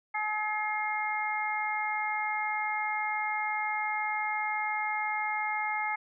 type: harmonic tone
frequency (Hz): 425.8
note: G#4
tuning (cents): +43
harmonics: 2 / 3 / 4 / 5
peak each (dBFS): -32 / -38 / -40 / -32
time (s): 0.14-5.96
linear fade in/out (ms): 10
effects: none